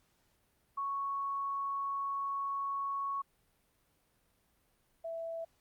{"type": "tone pair in turn", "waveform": "sine", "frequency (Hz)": [1108.7, 660.9], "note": ["C#6", "E5"], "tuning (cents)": [0, 4], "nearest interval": "major sixth", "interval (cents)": 896, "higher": "first", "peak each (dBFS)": [-33, -37], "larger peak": "first", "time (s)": [[0.77, 3.22], [5.04, 5.45]], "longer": "first", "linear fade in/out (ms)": 10, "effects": ["pink hiss -73 dBFS RMS until 5.6 s", "Opus 48 kbps"]}